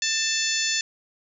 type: harmonic tone with a mistuned harmonic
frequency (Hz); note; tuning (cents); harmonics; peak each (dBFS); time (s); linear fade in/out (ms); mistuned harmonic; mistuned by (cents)
880; A5; 0; 2 / 3 / 4 / 5 / 6 / 7 / 8; -30 / -30 / -30 / -30 / -30 / -30 / -30; 0.02-0.81; 2; 2; +24
effects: none